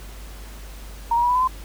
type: tone with pitch steps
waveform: sine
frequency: 932.3 / 951.3 / 970.8 / 990.6 / 1010.8 / 1031.5 Hz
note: A#5 / A#5 / B5 / B5 / B5 / C6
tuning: 0 / +35 / -30 / +5 / +40 / -25 cents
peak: -16 dBFS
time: 1.11-1.476 s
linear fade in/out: 5 ms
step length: 61 ms
effects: added 50 Hz sine -36 dBFS peak until 1.64 s + pink hiss -44 dBFS RMS until 1.64 s